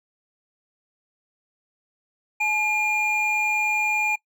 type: tone pair together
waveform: triangle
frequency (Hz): 853 / 2410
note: G#5 / D7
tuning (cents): +46 / +44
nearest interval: octave + tritone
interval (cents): 1798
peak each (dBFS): -25 / -19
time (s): 2.4-4.16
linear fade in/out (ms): 10
effects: noise-tail reverb RT60 0.1 s tail -22 dB re dry